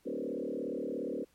sine tone with frequency modulation, 378.6 Hz, F#4, 40 cents sharp, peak -33 dBFS, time 0.05-1.25 s, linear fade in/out 20 ms, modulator 37.1 Hz, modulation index 4, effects pink hiss -69 dBFS RMS until 1.34 s + MP3 64 kbps

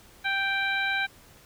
harmonic tone, 784 Hz, G5, in tune, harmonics 1 / 2 / 3 / 4 / 5, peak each -33 / -27 / -30 / -39 / -35 dBFS, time 0.24-1.07 s, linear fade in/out 20 ms, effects pink hiss -54 dBFS RMS until 1.45 s

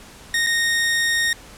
sawtooth tone with dropouts, 1855 Hz, A#6, 9 cents flat, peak -14 dBFS, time 0.34-1.33 s, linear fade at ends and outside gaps 2 ms, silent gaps 0.465-0.469 s, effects pink hiss -43 dBFS RMS until 1.57 s + low-pass 11000 Hz 12 dB/octave

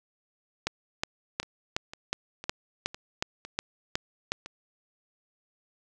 two click trains, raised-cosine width 0.2 ms, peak -10 / -23 dBFS, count 11 / 7, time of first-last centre 0.67-4.32 / 1.43-4.46 s, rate 2.74 / 1.98 Hz, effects none

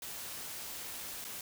white noise with dropouts, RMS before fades -43 dBFS, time 0.02-1.41 s, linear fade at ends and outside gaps 2 ms, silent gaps 1.243-1.249 s, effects none

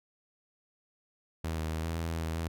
sawtooth tone with pitch steps, 80.8 / 79.3 / 79.8 / 82 / 82.7 / 82.2 / 80.7 / 82.2 Hz, E2 / D#2 / D#2 / E2 / E2 / E2 / E2 / E2, -34 / +33 / +44 / -9 / +6 / -4 / -36 / -4 cents, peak -28 dBFS, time 1.44-2.48 s, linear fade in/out 5 ms, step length 130 ms, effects none

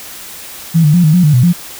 sine tone with pitch steps, 164.5 / 149.6 / 176.3 / 154.2 / 179.3 / 150.3 / 124.1 / 174.5 Hz, E3 / D3 / F3 / D#3 / F3 / D3 / B2 / F3, -3 / +32 / +17 / -15 / +46 / +40 / +9 / -1 cents, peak -5 dBFS, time 0.74-1.532 s, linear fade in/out 20 ms, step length 99 ms, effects white hiss -30 dBFS RMS until 1.79 s

